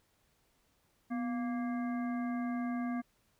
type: harmonic tone with a mistuned harmonic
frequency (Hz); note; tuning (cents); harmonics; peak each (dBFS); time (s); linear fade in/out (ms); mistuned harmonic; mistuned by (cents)
233.1; A#3; 0; 1 / 3 / 5 / 7 / 9; -33 / -43 / -47 / -50 / -52; 1.1-3.02; 20; 1; +93
effects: pink hiss -73 dBFS RMS until 3.39 s